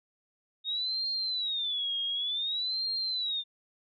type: tone with vibrato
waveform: sine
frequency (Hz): 3700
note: A#7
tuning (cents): -14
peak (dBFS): -29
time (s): 0.64-3.44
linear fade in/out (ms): 50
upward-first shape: sine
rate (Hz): 0.55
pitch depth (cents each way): 220
effects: none